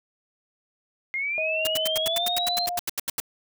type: linear sweep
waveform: sine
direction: up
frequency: 2105 to 4186 Hz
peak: -25 dBFS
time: 1.14-2.66 s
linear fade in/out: 0 ms
type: tone with pitch glide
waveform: sine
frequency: 633 to 706.4 Hz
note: D#5 to F5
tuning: +30 to +20 cents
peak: -27 dBFS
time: 1.38-2.79 s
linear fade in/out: 0 ms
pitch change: +190 cents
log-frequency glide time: 2.02-2.25 s
type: noise bursts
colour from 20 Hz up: white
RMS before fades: -27 dBFS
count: 16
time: 1.65-3.201 s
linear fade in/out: 2 ms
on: 21 ms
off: 81 ms
effects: none